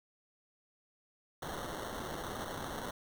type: noise with sample-and-hold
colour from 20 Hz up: violet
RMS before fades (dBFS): -41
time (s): 1.42-2.91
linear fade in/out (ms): 5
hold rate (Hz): 2450
effects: none